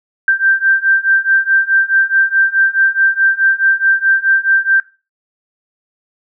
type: beating tone pair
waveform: sine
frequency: 1568 / 1572.7 Hz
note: G6 / G6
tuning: 0 / +5 cents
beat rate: 4.7 Hz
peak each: -13 / -12 dBFS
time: 0.28-4.8 s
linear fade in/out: 2 ms
effects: noise-tail reverb RT60 0.3 s tail -18 dB re dry